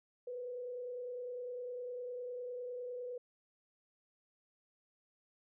sine tone with frequency modulation, 493.9 Hz, B4, in tune, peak -40 dBFS, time 0.27-3.18 s, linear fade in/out 5 ms, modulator 29.9 Hz, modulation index 0.41, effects none

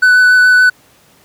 triangle tone with vibrato, 1495 Hz, F#6, 17 cents sharp, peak -3 dBFS, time 0.02-0.7 s, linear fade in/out 10 ms, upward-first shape triangle, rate 7 Hz, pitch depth 13 cents each way, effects pink hiss -48 dBFS RMS until 1.24 s + high-pass 100 Hz 12 dB/octave

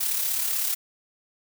blue noise with amplitude modulation, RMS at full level -24 dBFS, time 0-0.75 s, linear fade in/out 10 ms, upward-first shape sine, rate 35.8 Hz, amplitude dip 45%, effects none

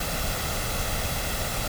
pink noise with comb filter, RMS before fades -28 dBFS, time 0-1.68 s, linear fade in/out 5 ms, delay 1.5 ms, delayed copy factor +0.5, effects none

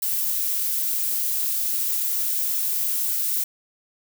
violet noise, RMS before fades -24 dBFS, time 0.02-3.44 s, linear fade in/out 5 ms, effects none

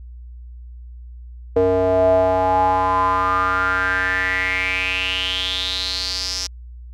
square tone with band-pass filter sweep, 92.9 Hz, F#2, 7 cents sharp, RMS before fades -19 dBFS, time 1.56-6.47 s, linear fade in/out 5 ms, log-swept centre 500 to 5500 Hz, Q 6.9, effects added 60 Hz sine -34 dBFS peak until 6.93 s

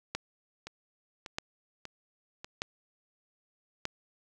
two click trains, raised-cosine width 0.2 ms, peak -24 / -15 dBFS, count 4 / 4, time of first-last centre 0.67-2.445 / 0.15-3.854 s, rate 1.69 / 0.81 Hz, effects none

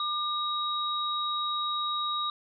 sine tone pair together, 1200 / 3804 Hz, D6 / A#7, +37 / +34 cents, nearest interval octave + minor sixth, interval 1997 cents, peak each -30 / -31 dBFS, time 0-2.3 s, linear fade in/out 2 ms, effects none

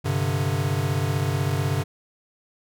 square chord, G suspended fourth, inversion none, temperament equal, 98 / 130.81 / 146.83 Hz, G2 / C3 / D3, 0 / 0 / 0 cents, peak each -27 dBFS, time 0.04-1.84 s, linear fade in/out 20 ms, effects none

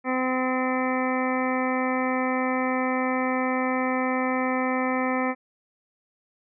harmonic tone, 256.9 Hz, C4, 32 cents flat, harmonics 1 / 2 / 3 / 4 / 5 / 7 / 8 / 9, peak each -26 / -29 / -31 / -32 / -33 / -34 / -35 / -36 dBFS, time 0.04-5.35 s, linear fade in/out 50 ms, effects none

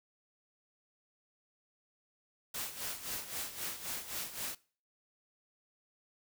white noise with tremolo, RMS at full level -38 dBFS, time 2.54-4.55 s, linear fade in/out 5 ms, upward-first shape sine, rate 3.8 Hz, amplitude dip 70%, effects noise-tail reverb RT60 0.4 s tail -21 dB re dry

